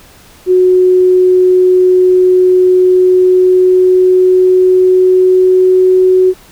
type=tone with pitch glide; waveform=sine; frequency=367 to 371 Hz; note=F#4 to F#4; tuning=-14 to +5 cents; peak=-4 dBFS; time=0.46-6.34 s; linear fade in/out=50 ms; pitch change=+19 cents; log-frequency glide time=2.77-6.06 s; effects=pink hiss -40 dBFS RMS until 6.51 s